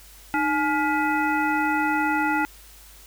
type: harmonic tone with a mistuned harmonic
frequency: 282.5 Hz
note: C#4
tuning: 33 cents sharp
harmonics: 1 / 3 / 5 / 7 / 9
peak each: -25 / -24 / -26 / -30 / -34 dBFS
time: 0.34-2.45 s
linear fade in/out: 0 ms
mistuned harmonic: 1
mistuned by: +140 cents
effects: added 50 Hz sine -49 dBFS peak until 3.06 s + white hiss -49 dBFS RMS until 3.06 s